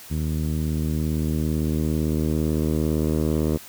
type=tone with low-pass filter sweep; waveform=10% pulse; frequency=77.78 Hz; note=D#2; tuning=in tune; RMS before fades=-23 dBFS; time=0.1-3.58 s; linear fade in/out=20 ms; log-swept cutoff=170 to 560 Hz; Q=0.85; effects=white hiss -43 dBFS RMS until 3.68 s